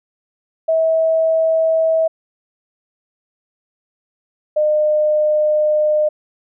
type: tone pair in turn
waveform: sine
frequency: 646 / 607.3 Hz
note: E5 / D#5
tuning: -35 / -42 cents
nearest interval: minor second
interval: 107 cents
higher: first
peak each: -12 dBFS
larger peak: neither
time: 0.68-2.08 / 4.56-6.09 s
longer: second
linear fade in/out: 10 ms
effects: none